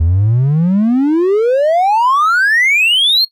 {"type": "exponential sweep", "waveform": "triangle", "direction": "up", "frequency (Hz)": [77.78, 4345], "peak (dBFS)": -6, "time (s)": [0, 3.25], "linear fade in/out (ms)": 10, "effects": ["noise-tail reverb RT60 0.1 s tail -21 dB re dry", "tanh soft clip ceiling -3 dBFS"]}